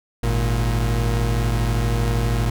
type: tone pair together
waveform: 40% pulse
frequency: 52.12 / 117 Hz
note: G#1 / A#2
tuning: +7 / +7 cents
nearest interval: octave + major second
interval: 1400 cents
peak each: -20 dBFS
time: 0.23-2.5 s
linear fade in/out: 5 ms
effects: none